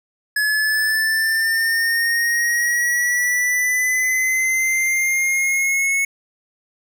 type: linear sweep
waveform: square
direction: up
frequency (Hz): 1700 to 2200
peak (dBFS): -17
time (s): 0.36-6.05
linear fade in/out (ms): 5
effects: none